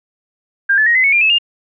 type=tone with pitch steps; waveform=sine; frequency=1599 / 1733.7 / 1879.7 / 2038 / 2210 / 2396 / 2598 / 2816 Hz; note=G6 / A6 / A#6 / C7 / C#7 / D7 / E7 / F7; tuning=+34 / -26 / +14 / -46 / -6 / +34 / -26 / +14 cents; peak=-9 dBFS; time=0.69-1.386 s; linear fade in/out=10 ms; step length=87 ms; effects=none